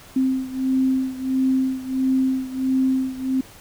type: beating tone pair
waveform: sine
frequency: 261.6 / 263.1 Hz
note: C4 / C4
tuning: 0 / +10 cents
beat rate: 1.5 Hz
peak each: -20 / -23 dBFS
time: 0.16-3.41 s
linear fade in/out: 5 ms
effects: pink hiss -45 dBFS RMS until 3.6 s